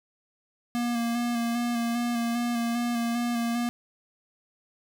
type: tone with vibrato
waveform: square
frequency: 236.4 Hz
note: A#3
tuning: 24 cents sharp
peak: -26 dBFS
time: 0.75-3.69 s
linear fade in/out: 0 ms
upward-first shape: square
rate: 2.5 Hz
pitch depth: 20 cents each way
effects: none